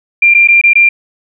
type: tone with dropouts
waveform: sine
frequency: 2382 Hz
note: D7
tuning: 24 cents sharp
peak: -3 dBFS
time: 0.22-0.89 s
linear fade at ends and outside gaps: 5 ms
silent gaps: 0.34-0.347 / 0.475-0.485 / 0.614-0.637 / 0.734-0.754 s
effects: none